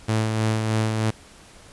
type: tone with tremolo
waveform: sawtooth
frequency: 110 Hz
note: A2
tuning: in tune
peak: -15 dBFS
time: 0.08-1.11 s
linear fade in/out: 10 ms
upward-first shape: sine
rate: 3.2 Hz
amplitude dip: 35%
effects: pink hiss -48 dBFS RMS until 1.72 s + resampled to 24000 Hz